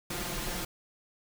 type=noise with comb filter; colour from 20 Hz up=pink; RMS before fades=-35 dBFS; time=0.1-0.65 s; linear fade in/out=5 ms; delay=5.7 ms; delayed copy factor=+0.95; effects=none